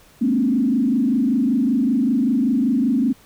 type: tone with frequency modulation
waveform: sine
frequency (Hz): 250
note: B3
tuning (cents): +21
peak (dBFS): -15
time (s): 0.21-3.13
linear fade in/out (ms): 10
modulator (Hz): 25.2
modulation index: 1.4
effects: pink hiss -51 dBFS RMS until 3.25 s